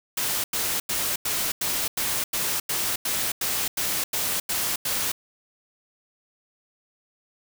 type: noise bursts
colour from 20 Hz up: white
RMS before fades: -26 dBFS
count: 14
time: 0.17-5.12 s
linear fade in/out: 5 ms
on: 270 ms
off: 90 ms
effects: none